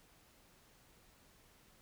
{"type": "silence", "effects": ["pink hiss -66 dBFS RMS until 1.81 s"]}